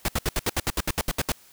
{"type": "noise bursts", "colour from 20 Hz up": "pink", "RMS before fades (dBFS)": -24, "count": 13, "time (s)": [0.05, 1.32], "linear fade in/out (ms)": 2, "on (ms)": 34, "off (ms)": 69, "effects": ["white hiss -54 dBFS RMS until 1.52 s"]}